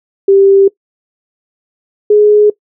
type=tone pair in turn; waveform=sine; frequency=392.6 / 418.5 Hz; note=G4 / G#4; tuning=+3 / +13 cents; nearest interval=minor second; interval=110 cents; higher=second; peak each=-3 dBFS; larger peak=neither; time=0.28-0.68 / 2.1-2.5 s; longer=neither; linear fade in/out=5 ms; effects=noise-tail reverb RT60 0.1 s tail -20 dB re dry